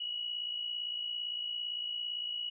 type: tone with amplitude modulation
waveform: sine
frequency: 2925 Hz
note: F#7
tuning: 21 cents flat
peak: -32 dBFS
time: 0-2.5 s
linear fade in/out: 10 ms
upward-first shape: sine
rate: 57.7 Hz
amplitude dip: 55%
effects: none